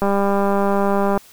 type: click train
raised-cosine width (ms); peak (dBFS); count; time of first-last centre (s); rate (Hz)
1; -6; 231; 0.02-1.176; 199
effects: white hiss -47 dBFS RMS until 1.32 s